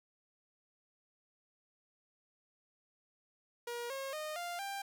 sawtooth tone with pitch steps, 476.6 / 541.2 / 614.5 / 697.8 / 792.3 Hz, A#4 / C#5 / D#5 / F5 / G5, +38 / -42 / -22 / -2 / +18 cents, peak -35 dBFS, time 3.67-4.82 s, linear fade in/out 5 ms, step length 230 ms, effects none

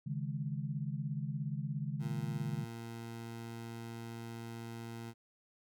sine chord, C# suspended second, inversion none, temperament equal, 138.59 / 155.56 / 207.7 Hz, C#3 / D#3 / G#3, 0 / 0 / 0 cents, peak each -38 / -39 / -43 dBFS, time 0.06-2.65 s, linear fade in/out 10 ms
20% pulse tone, 115.6 Hz, A#2, 14 cents flat, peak -38 dBFS, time 1.99-5.14 s, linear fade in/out 50 ms
effects none

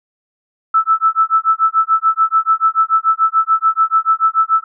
sine tone with tremolo, 1316 Hz, E6, 3 cents flat, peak -7 dBFS, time 0.74-4.64 s, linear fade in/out 5 ms, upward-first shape sine, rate 6.9 Hz, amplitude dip 100%, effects none

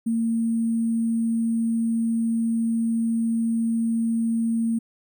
sine tone with sample-and-hold, 228.5 Hz, A#3, 34 cents flat, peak -20 dBFS, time 0.06-4.79 s, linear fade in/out 10 ms, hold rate 8820 Hz, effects none

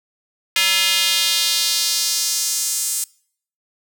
square tone with high-pass filter sweep, 190 Hz, F#3, 46 cents sharp, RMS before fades -19 dBFS, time 0.56-3.04 s, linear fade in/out 2 ms, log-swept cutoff 2500 to 8000 Hz, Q 1.7, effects noise-tail reverb RT60 0.6 s tail -25 dB re dry

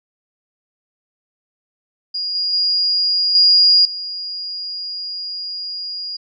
sine tone with level steps, 4857 Hz, D#8, 43 cents flat, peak -20 / -17 / -14 / -8 / -24 dBFS, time 2.14-6.17 s, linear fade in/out 10 ms, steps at 2.35 / 2.53 / 3.35 / 3.85 s, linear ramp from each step 2 ms, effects none

